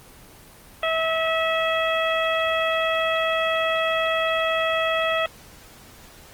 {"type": "harmonic tone with a mistuned harmonic", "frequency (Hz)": 648, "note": "E5", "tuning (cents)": -30, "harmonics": [1, 2, 3, 4, 5], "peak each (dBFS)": [-23, -26, -28, -29, -30], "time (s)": [0.83, 5.26], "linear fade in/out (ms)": 2, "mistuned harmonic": 5, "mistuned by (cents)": 28, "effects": ["pink hiss -47 dBFS RMS until 6.33 s", "Opus 24 kbps"]}